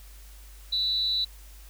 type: tone with amplitude modulation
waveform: sine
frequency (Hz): 3951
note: B7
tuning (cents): 0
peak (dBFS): -21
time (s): 0.72-1.25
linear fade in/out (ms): 10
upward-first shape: sine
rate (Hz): 287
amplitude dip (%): 55
effects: added 50 Hz sine -45 dBFS peak until 1.69 s + white hiss -54 dBFS RMS until 1.69 s